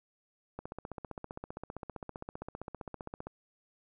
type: click train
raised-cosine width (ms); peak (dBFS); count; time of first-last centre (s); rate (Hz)
1; -26; 42; 0.59-3.27; 15.3
effects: none